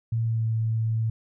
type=tone with pitch glide; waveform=sine; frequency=114.1 to 112.01 Hz; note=A#2 to A2; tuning=-37 to +31 cents; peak=-22 dBFS; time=0.12-1.1 s; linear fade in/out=5 ms; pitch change=-32 cents; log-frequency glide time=0.25-0.46 s; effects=none